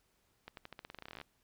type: accelerating click train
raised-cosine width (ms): 0.3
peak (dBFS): -30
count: 19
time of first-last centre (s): 0.48-1.214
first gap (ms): 92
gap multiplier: 0.89
effects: pink hiss -75 dBFS RMS until 1.43 s